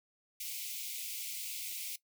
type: high-pass noise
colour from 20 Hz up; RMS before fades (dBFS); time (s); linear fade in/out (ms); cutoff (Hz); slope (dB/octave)
white; -41; 0.4-1.96; 5; 2100; 96
effects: noise-tail reverb RT60 0.1 s tail -18 dB re dry